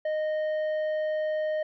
sine tone with tanh clipping, 618 Hz, D#5, 12 cents flat, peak -27 dBFS, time 0.05-1.63 s, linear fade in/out 5 ms, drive 7 dB, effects none

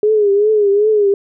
sine tone with vibrato, 415.3 Hz, G#4, in tune, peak -9 dBFS, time 0.03-1.14 s, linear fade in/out 2 ms, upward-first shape triangle, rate 2.6 Hz, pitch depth 95 cents each way, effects none

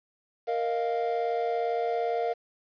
triangle chord, Bb suspended fourth, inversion none, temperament just, 466.2 / 621.6 / 699.2 Hz, Bb4 / Eb5 / F5, 0 / -2 / +2 cents, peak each -27 / -33 / -27 dBFS, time 0.47-2.34 s, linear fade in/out 20 ms, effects resampled to 11025 Hz + 9-bit

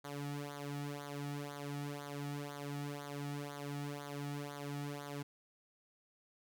sawtooth tone with flanger, 143.7 Hz, D3, 37 cents flat, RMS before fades -43 dBFS, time 0.04-5.23 s, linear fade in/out 10 ms, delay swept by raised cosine 0.37 to 1.97 ms, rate 2 Hz, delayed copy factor -0.8, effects none

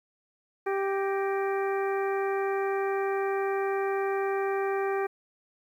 harmonic tone with a mistuned harmonic, 392 Hz, G4, in tune, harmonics 1 / 2 / 3 / 4 / 5 / 6, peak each -27 / -33 / -37 / -39 / -41 / -43 dBFS, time 0.66-5.07 s, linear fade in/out 10 ms, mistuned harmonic 5, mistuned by -72 cents, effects 10-bit

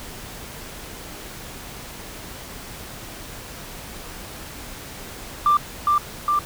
sine tone with echo, 1183 Hz, D6, 12 cents sharp, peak -12 dBFS, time 5.46-5.57 s, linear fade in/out 2 ms, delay 410 ms, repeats 2, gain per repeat -2 dB, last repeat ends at 6.39 s, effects tanh soft clip ceiling -10 dBFS + pink hiss -37 dBFS RMS until 6.45 s

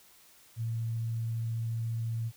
sine tone, 114.3 Hz, A#2, 34 cents flat, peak -30 dBFS, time 0.56-2.32 s, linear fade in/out 50 ms, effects white hiss -59 dBFS RMS until 2.36 s

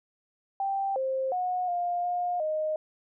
sine tone with pitch steps, 784 / 528 / 728 / 704 / 711 / 620 Hz, G5 / C5 / F#5 / F5 / F5 / D#5, 0 / +16 / -28 / +14 / +31 / -6 cents, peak -26 dBFS, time 0.6-2.76 s, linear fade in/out 2 ms, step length 360 ms, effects none

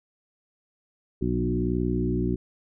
harmonic tone with a mistuned harmonic, 61 Hz, B1, 21 cents flat, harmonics 1 / 2 / 3 / 4 / 5 / 6, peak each -30 / -30 / -30 / -30 / -30 / -30 dBFS, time 1.21-2.36 s, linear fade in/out 10 ms, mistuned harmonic 3, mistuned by -16 cents, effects none

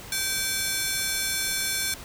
10% pulse ring-modulated tone, 1936 Hz, B6, 35 cents flat, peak -13 dBFS, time 0.12-1.94 s, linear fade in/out 2 ms, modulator 375 Hz, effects pink hiss -42 dBFS RMS until 2.04 s

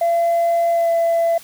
sine tone with pitch glide, 680 to 671.4 Hz, F5 to E5, -46 to +32 cents, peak -12 dBFS, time 0.01-1.38 s, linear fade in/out 5 ms, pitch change -22 cents, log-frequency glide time 0.71-0.9 s, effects tanh soft clip ceiling -12 dBFS + white hiss -42 dBFS RMS until 1.43 s

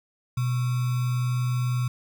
sine tone with sample-and-hold, 124.2 Hz, B2, 10 cents sharp, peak -22 dBFS, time 0.37-1.88 s, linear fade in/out 5 ms, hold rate 1225 Hz, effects none

